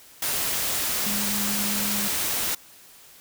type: tone in noise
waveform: sine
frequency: 205.2 Hz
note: G#3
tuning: 21 cents flat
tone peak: -30 dBFS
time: 1.06-2.08 s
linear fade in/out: 5 ms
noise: white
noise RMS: -26 dBFS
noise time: 0.22-2.55 s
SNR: -7 dB
effects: white hiss -50 dBFS RMS until 3.2 s